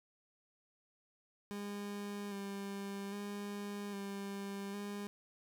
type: tone with vibrato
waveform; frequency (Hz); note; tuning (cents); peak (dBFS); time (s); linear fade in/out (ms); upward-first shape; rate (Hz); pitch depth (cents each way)
30% pulse; 201.1; G3; +44; -38; 1.51-5.07; 0; square; 0.62; 21
effects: none